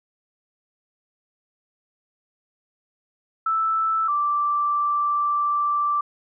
sine tone pair in turn, 1318.5 / 1171.4 Hz, E6 / D6, 0 / -5 cents, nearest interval major second, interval 205 cents, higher first, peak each -19 dBFS, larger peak neither, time 3.46-4.08 / 4.08-6.01 s, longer second, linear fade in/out 5 ms, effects none

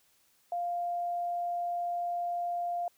sine tone, 698.5 Hz, F5, in tune, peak -30 dBFS, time 0.52-2.88 s, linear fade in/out 2 ms, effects white hiss -68 dBFS RMS until 2.97 s

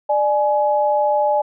sine tone pair together, 595 / 841.5 Hz, D5 / G#5, +22 / +23 cents, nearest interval tritone, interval 601 cents, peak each -17 dBFS, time 0.09-1.42 s, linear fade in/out 10 ms, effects none

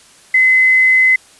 sine tone with quantisation, 2040 Hz, C7, 44 cents flat, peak -7 dBFS, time 0.34-1.16 s, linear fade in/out 5 ms, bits 6, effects white hiss -45 dBFS RMS until 1.39 s + resampled to 24000 Hz

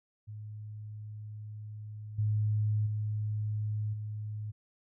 sine tone with level steps, 106.3 Hz, G#2, 41 cents sharp, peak -40 / -26 / -30 / -35 dBFS, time 0.27-4.52 s, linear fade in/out 20 ms, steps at 2.18 / 2.86 / 3.93 s, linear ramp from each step 10 ms, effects none

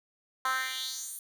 10% pulse tone with high-pass filter sweep, 260.3 Hz, C4, 9 cents flat, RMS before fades -34 dBFS, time 0.45-1.19 s, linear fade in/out 2 ms, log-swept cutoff 1100 to 11000 Hz, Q 2.9, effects none

